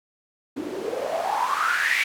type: noise with band-pass filter sweep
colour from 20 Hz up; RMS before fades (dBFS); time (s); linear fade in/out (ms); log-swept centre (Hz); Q
white; -25; 0.56-2.04; 10; 280 to 2300; 8.3
effects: none